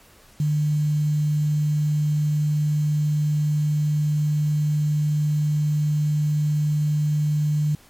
sine tone with quantisation, 150 Hz, D3, 37 cents sharp, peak -18 dBFS, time 0.4-7.75 s, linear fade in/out 2 ms, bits 7, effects pink hiss -52 dBFS RMS until 7.89 s + MP3 64 kbps

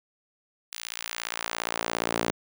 sawtooth tone with high-pass filter sweep, 57.3 Hz, A#1, 29 cents flat, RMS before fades -32 dBFS, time 0.72-2.31 s, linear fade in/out 5 ms, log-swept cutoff 3400 to 280 Hz, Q 0.71, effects none

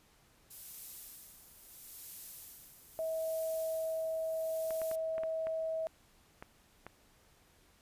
violet noise with tremolo, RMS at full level -44 dBFS, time 0.5-4.96 s, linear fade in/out 10 ms, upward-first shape sine, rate 0.75 Hz, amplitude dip 70%
sine tone, 644 Hz, E5, 41 cents flat, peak -33 dBFS, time 2.99-5.87 s, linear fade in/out 0 ms
clicks, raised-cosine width 0.5 ms, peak -30 dBFS, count 8, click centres 4.707 / 4.817 / 4.914 / 5.181 / 5.235 / 5.47 / 6.425 / 6.866 s
effects pink hiss -66 dBFS RMS until 7.81 s + resampled to 32000 Hz

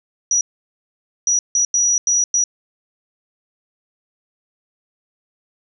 sine tone bursts at uneven times, 5830 Hz, F#8, 26 cents flat, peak -13 dBFS, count 6, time 0.31-0.41 / 1.27-1.39 / 1.55-1.65 / 1.74-1.98 / 2.07-2.24 / 2.34-2.44 s, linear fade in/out 2 ms, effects none

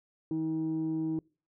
sine tone pair together, 159.35 / 318.7 Hz, D#3 / D#4, +42 / +42 cents, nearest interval octave, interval 1200 cents, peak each -35 / -28 dBFS, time 0.31-1.19 s, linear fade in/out 2 ms, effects noise-tail reverb RT60 0.4 s tail -26 dB re dry + tanh soft clip ceiling -25 dBFS

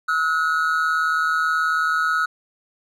triangle tone pair together, 1294 / 1452.5 Hz, E6 / F#6, -32 / -32 cents, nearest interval major second, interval 200 cents, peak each -19 dBFS, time 0.08-2.26 s, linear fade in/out 10 ms, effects none

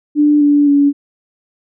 sine tone with pitch steps, 295.7 / 290.1 / 284.6 Hz, D4 / D4 / C#4, +12 / -21 / +46 cents, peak -7 dBFS, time 0.15-0.93 s, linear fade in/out 50 ms, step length 260 ms, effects none

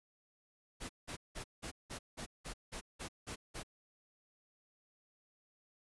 pink noise bursts, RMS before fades -44 dBFS, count 11, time 0.8-3.634 s, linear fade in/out 20 ms, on 94 ms, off 180 ms, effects resampled to 24000 Hz

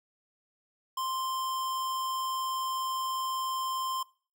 square tone, 1046.5 Hz, C6, in tune, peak -31 dBFS, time 0.97-4.03 s, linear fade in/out 5 ms, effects noise-tail reverb RT60 0.4 s tail -22 dB re dry

